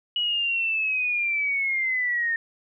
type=linear sweep; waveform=sine; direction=down; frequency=2932 to 1821 Hz; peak=-22 dBFS; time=0.16-2.36 s; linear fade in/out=2 ms; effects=none